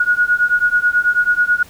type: beating tone pair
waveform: sine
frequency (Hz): 1446 / 1455.2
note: F#6 / F#6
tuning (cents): -40 / -29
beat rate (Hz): 9.2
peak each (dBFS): -15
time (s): 0-1.63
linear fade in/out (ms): 5
effects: pink hiss -43 dBFS RMS until 1.69 s